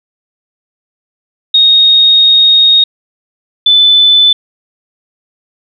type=tone pair in turn; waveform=sine; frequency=3729 / 3507 Hz; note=A#7 / A7; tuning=0 / -6 cents; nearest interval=minor second; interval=106 cents; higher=first; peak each=-3 dBFS; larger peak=neither; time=1.54-2.84 / 3.66-4.33 s; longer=first; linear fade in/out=5 ms; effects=none